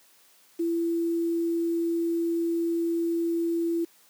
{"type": "tone with quantisation", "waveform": "sine", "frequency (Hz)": 336.3, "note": "E4", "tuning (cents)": 35, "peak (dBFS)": -23, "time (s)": [0.59, 3.85], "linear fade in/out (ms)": 10, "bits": 8, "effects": ["white hiss -59 dBFS RMS until 4.09 s", "high-pass 200 Hz 12 dB/octave"]}